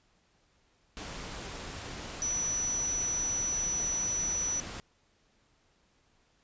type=tone in noise; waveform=sine; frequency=5920 Hz; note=F#8; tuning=in tune; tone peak=-29 dBFS; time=2.22-4.6 s; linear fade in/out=0 ms; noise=pink; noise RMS=-41 dBFS; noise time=0.97-4.8 s; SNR=+9 dB; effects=pink hiss -69 dBFS RMS until 6.43 s + resampled to 16000 Hz